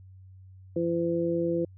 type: harmonic tone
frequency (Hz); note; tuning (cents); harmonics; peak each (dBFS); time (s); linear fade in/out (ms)
169.2; E3; +45; 1 / 2 / 3; -32 / -27 / -29; 0.76-1.65; 5
effects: added 94 Hz sine -47 dBFS peak until 1.77 s